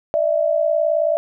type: tone pair together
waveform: sine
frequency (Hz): 596.9 / 656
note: D5 / E5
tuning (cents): +28 / -9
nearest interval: major second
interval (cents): 163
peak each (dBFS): -18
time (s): 0.14-1.17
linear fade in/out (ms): 0
effects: none